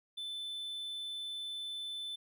triangle tone, 3520 Hz, A7, in tune, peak -37 dBFS, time 0.17-2.16 s, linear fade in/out 10 ms, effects none

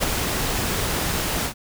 pink noise with ADSR envelope, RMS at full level -19 dBFS, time 0-1.54 s, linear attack 34 ms, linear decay 8 ms, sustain -5 dB, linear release 85 ms, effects none

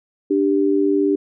sine tone pair together, 294.4 / 393.3 Hz, D4 / G4, +4 / +6 cents, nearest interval perfect fourth, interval 502 cents, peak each -17 dBFS, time 0.3-1.16 s, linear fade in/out 10 ms, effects none

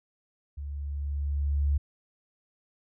sine tone with level ramp, 71.5 Hz, D2, 46 cents flat, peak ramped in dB -34 to -21 dBFS, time 0.57-1.78 s, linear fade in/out 10 ms, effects none

